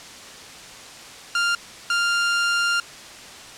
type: tone bursts at uneven times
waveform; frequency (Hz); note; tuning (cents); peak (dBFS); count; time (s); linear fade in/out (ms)
sawtooth; 1396.9; F6; 0; -15; 2; 1.35-1.55 / 1.9-2.8; 2
effects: white hiss -40 dBFS RMS until 3.57 s + low-pass 7000 Hz 12 dB/octave